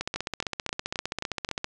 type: two click trains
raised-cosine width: 0.2 ms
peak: -13 / -12 dBFS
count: 6 / 26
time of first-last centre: 0.16-1.49 / 0.01-1.644 s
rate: 3.76 / 15.3 Hz
effects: resampled to 22050 Hz + 7-bit